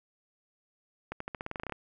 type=accelerating click train; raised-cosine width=0.5 ms; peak=-21 dBFS; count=13; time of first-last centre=1.12-1.723 s; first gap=84 ms; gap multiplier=0.9; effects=none